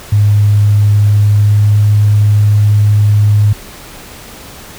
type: tone with pitch glide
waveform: sine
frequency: 103.5 to 104.28 Hz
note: G#2 to G#2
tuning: -5 to +8 cents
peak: -5 dBFS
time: 0.12-3.53 s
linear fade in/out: 5 ms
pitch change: +13 cents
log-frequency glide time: 1.26-1.81 s
effects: pink hiss -32 dBFS RMS until 4.78 s